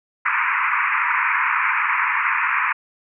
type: band-pass noise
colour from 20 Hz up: pink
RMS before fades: -20 dBFS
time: 0.25-2.73 s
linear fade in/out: 10 ms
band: 940 to 2500 Hz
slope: 96 dB/octave
effects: none